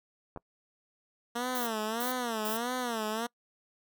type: clicks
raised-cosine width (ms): 1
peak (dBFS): -27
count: 2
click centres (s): 0.362 / 0.374
type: tone with vibrato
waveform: 10% pulse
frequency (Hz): 233.1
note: A#3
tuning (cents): 0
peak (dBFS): -23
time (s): 1.35-3.27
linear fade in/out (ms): 10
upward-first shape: sine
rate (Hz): 1.6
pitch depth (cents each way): 150
type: noise bursts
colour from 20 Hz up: violet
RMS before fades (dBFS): -37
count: 3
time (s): 1.55-2.57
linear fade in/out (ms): 2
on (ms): 120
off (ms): 330
effects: noise-tail reverb RT60 0.1 s tail -26 dB re dry